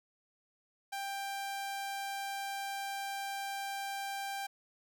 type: tone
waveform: sawtooth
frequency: 790 Hz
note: G5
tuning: 13 cents sharp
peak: -33 dBFS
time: 0.92-4.47 s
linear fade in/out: 10 ms
effects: none